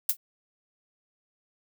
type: noise with exponential decay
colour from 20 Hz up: violet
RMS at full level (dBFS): -17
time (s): 0.09-0.17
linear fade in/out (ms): 5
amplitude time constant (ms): 16
effects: none